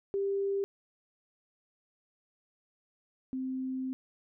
sine tone pair in turn, 395.6 / 260.4 Hz, G4 / C4, +16 / -8 cents, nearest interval perfect fifth, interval 724 cents, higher first, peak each -28 / -32 dBFS, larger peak first, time 0.14-0.64 / 3.33-3.93 s, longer second, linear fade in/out 0 ms, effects none

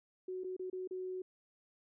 sine tone with dropouts, 370.4 Hz, F#4, 2 cents sharp, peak -38 dBFS, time 0.28-1.22 s, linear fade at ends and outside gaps 5 ms, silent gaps 0.437-0.443 / 0.566-0.594 / 0.7-0.728 / 0.875-0.909 s, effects none

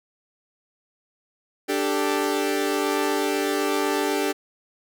sawtooth chord, D suspended fourth, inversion none, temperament equal, 293.7 / 392 / 440 Hz, D4 / G4 / A4, 0 / 0 / 0 cents, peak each -22 / -21 / -24 dBFS, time 1.68-4.33 s, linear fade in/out 20 ms, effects none

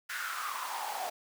pink noise with high-pass filter sweep, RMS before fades -37 dBFS, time 0.09-1.1 s, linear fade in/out 10 ms, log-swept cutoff 1600 to 690 Hz, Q 7, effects none

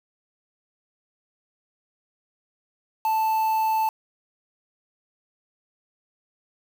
triangle tone with quantisation, 880 Hz, A5, in tune, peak -18 dBFS, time 3.05-3.89 s, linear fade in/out 2 ms, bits 6, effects none

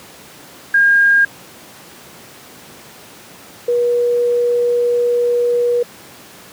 sine tone pair in turn, 1617 / 481.9 Hz, G#6 / B4, -47 / -43 cents, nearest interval octave + major sixth, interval 2096 cents, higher first, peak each -8 / -12 dBFS, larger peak first, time 0.74-1.25 / 3.68-5.83 s, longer second, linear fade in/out 5 ms, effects pink hiss -39 dBFS RMS until 6.52 s + high-pass 150 Hz 12 dB/octave

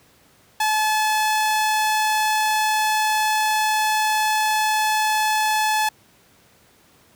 sawtooth tone, 861 Hz, A5, 38 cents flat, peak -14 dBFS, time 0.6-5.89 s, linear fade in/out 5 ms, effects pink hiss -55 dBFS RMS until 7.15 s + high-pass 80 Hz 12 dB/octave

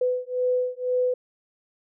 sine beating tone pair, 500 / 502 Hz, B4 / B4, +21 / +28 cents, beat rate 2 Hz, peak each -25 dBFS, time 0.01-1.14 s, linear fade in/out 5 ms, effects none

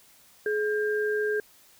sine tone pair together, 423.5 / 1598.9 Hz, G#4 / G6, +34 / +34 cents, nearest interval octave + major seventh, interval 2300 cents, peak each -25 / -30 dBFS, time 0.46-1.4 s, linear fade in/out 2 ms, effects white hiss -57 dBFS RMS until 1.79 s

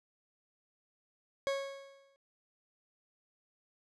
40% pulse tone with exponential decay, 550 Hz, C#5, 14 cents flat, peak -28 dBFS, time 1.47-2.16 s, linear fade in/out 0 ms, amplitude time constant 150 ms, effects low-pass 6000 Hz 12 dB/octave

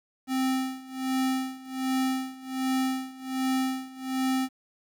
square tone with tremolo, 261.6 Hz, C4, in tune, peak -24 dBFS, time 0.27-4.49 s, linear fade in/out 50 ms, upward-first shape sine, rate 1.3 Hz, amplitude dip 90%, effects 10-bit

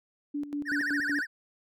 sine tone with tremolo, 290 Hz, D4, 22 cents flat, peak -29 dBFS, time 0.34-1.21 s, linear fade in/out 10 ms, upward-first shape square, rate 5.3 Hz, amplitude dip 70%
triangle tone with vibrato, 1661.2 Hz, G#6, in tune, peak -26 dBFS, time 0.65-1.27 s, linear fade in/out 50 ms, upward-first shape sine, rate 14 Hz, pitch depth 220 cents each way
effects none

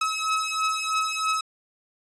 sawtooth beating tone pair, 1284 / 1287.1 Hz, E6 / E6, -46 / -42 cents, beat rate 3.1 Hz, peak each -23 dBFS, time 0.01-1.41 s, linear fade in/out 5 ms, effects resampled to 22050 Hz

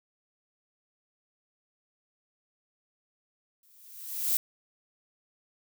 violet noise with exponential growth, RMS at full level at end -24 dBFS, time 3.63-4.37 s, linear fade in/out 2 ms, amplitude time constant 160 ms, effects none

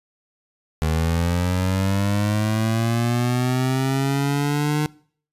25% pulse linear sweep, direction up, 77.78 to 151.6 Hz, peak -15 dBFS, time 0.82-4.86 s, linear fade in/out 0 ms, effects noise-tail reverb RT60 0.5 s tail -22 dB re dry + resampled to 32000 Hz

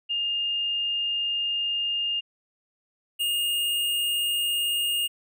sine / square tone pair in turn, 2821 / 2837 Hz, F7 / F7, +17 / +27 cents, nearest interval unison, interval 10 cents, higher second, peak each -24 dBFS, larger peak neither, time 0.09-2.21 / 3.19-5.08 s, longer first, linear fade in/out 20 ms, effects none

